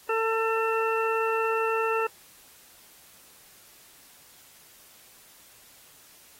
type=harmonic tone; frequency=447.9 Hz; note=A4; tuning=31 cents sharp; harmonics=1 / 2 / 3 / 4 / 6; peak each=-26 / -31 / -29 / -36 / -33 dBFS; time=0.09-2.07 s; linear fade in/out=5 ms; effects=white hiss -54 dBFS RMS until 6.39 s + AAC 48 kbps